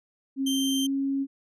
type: tone with pitch glide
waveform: sine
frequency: 270.3 to 273.8 Hz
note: C#4 to C#4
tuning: -44 to -21 cents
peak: -24 dBFS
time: 0.36-1.27 s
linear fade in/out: 50 ms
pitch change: +23 cents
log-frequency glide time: 0.81-0.91 s
type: tone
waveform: sawtooth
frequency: 3136 Hz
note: G7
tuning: in tune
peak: -25 dBFS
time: 0.46-0.87 s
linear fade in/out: 10 ms
effects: resampled to 32000 Hz